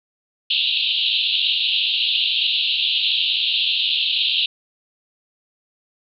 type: band-pass noise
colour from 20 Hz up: pink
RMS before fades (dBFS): -20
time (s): 0.5-4.46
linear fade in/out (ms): 5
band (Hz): 2700 to 4100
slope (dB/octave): 96
effects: none